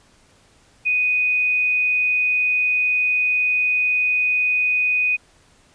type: tone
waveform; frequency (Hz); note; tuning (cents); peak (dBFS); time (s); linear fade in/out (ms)
sine; 2489; D#7; 0; -16; 0.85-5.17; 20
effects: pink hiss -55 dBFS RMS until 5.74 s + resampled to 22050 Hz